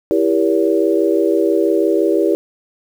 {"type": "chord", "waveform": "sine", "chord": "E diminished seventh", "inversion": "none", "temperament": "just", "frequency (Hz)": [329.6, 395.6, 474.7, 569.6], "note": ["E4", "G4", "Bb4", "Db5"], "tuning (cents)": [0, 16, 31, 47], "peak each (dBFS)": [-16, -16, -19, -20], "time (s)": [0.11, 2.35], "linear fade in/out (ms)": 0, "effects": ["7-bit"]}